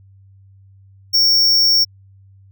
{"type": "tone", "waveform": "square", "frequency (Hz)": 5490, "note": "F8", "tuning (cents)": -31, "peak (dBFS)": -11, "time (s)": [1.13, 1.85], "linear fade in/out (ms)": 20, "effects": ["added 97 Hz sine -44 dBFS peak until 2.51 s"]}